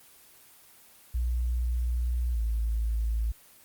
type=tone with pitch glide; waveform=sine; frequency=60.3 to 55.62 Hz; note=B1 to A1; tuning=-41 to +19 cents; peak=-25 dBFS; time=1.14-3.32 s; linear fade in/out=10 ms; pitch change=-140 cents; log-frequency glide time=2.33-2.38 s; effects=white hiss -55 dBFS RMS until 3.64 s + Opus 24 kbps